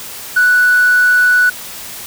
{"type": "tone", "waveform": "triangle", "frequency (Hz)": 1480, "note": "F#6", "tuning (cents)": 0, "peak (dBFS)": -4, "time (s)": [0.36, 1.5], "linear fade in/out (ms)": 10, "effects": ["tanh soft clip ceiling -4 dBFS", "white hiss -29 dBFS RMS until 2.06 s"]}